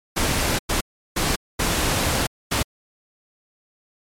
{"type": "noise bursts at uneven times", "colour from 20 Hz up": "pink", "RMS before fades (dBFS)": -21, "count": 5, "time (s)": [[0.16, 0.59], [0.69, 0.81], [1.16, 1.36], [1.59, 2.27], [2.51, 2.63]], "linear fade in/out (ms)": 10, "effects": ["low-pass 12000 Hz 12 dB/octave", "MP3 96 kbps"]}